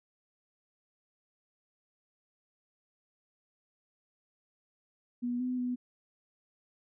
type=tone with pitch steps; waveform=sine; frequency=243.3 / 251.9 / 247.8 Hz; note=B3 / B3 / B3; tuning=-26 / +34 / +6 cents; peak=-30 dBFS; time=5.22-5.76 s; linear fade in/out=20 ms; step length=180 ms; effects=none